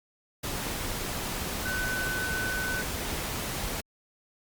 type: tone in noise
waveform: sine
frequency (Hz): 1508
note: F#6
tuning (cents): +32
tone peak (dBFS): -30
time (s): 1.65-2.82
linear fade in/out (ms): 10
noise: pink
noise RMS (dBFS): -33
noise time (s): 0.43-3.81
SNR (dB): 0
effects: Opus 48 kbps